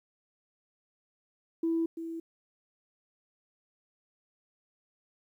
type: tone with echo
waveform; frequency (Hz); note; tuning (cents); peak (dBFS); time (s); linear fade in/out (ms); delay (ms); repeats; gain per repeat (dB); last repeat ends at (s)
sine; 329.6; E4; 0; -25; 1.63-1.86; 5; 340; 1; -10; 2.2
effects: tanh soft clip ceiling -21 dBFS + 11-bit